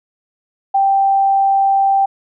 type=tone; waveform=sine; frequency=784 Hz; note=G5; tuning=in tune; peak=-10 dBFS; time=0.74-2.06 s; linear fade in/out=10 ms; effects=none